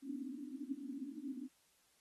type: band-pass noise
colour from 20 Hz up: white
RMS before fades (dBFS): -45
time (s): 0.02-1.49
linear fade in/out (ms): 50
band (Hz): 250 to 290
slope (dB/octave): 96
effects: white hiss -73 dBFS RMS until 2 s + AAC 32 kbps